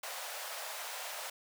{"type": "high-pass noise", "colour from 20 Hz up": "pink", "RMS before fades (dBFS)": -42, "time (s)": [0.03, 1.3], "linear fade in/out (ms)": 5, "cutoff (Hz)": 540, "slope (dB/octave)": 48, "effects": []}